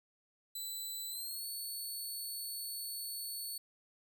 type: tone with pitch glide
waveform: 10% pulse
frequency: 3997 to 4435 Hz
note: B7 to C#8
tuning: +20 to 0 cents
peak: -33 dBFS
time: 0.55-3.58 s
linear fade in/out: 5 ms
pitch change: +180 cents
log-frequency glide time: 1.1-1.44 s
effects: none